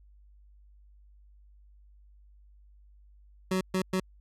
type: tone bursts at uneven times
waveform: 25% pulse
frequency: 186.9 Hz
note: F#3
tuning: 18 cents sharp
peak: -22 dBFS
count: 3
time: 3.51-3.61 / 3.74-3.82 / 3.93-4 s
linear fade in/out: 5 ms
effects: added 50 Hz sine -54 dBFS peak until 4.2 s + low-pass 12000 Hz 12 dB/octave